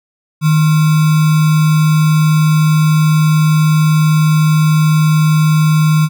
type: tone with sample-and-hold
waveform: sine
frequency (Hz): 155.56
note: D#3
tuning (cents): 0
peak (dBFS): -7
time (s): 0.41-6.09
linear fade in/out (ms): 50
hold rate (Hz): 1225
effects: none